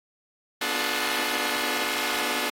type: chord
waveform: 5% pulse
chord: B diminished seventh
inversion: none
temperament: just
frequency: 246.9 / 296.3 / 355.6 / 426.7 Hz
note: B3 / D4 / F4 / Ab4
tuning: 0 / +15 / +31 / +47 cents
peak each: -21 / -20 / -21 / -19 dBFS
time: 0.61-2.5 s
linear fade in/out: 5 ms
effects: AAC 48 kbps